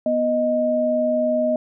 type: tone pair together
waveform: sine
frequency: 245 / 622.3 Hz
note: B3 / D#5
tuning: -14 / 0 cents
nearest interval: octave + major third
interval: 1614 cents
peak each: -23 / -18 dBFS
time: 0.06-1.56 s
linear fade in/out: 2 ms
effects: none